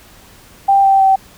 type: tone with pitch steps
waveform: sine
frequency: 788 / 779.4 / 770.9 Hz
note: G5 / G5 / G5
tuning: +9 / -10 / -29 cents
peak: -7 dBFS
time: 0.68-1.16 s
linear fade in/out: 10 ms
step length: 160 ms
effects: pink hiss -43 dBFS RMS until 1.37 s